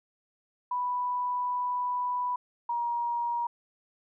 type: tone pair in turn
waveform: sine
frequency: 987.8 / 948.3 Hz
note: B5 / A#5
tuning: 0 / +29 cents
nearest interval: minor second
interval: 71 cents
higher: first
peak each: -27 dBFS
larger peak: neither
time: 0.71-2.36 / 2.69-3.47 s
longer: first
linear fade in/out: 5 ms
effects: none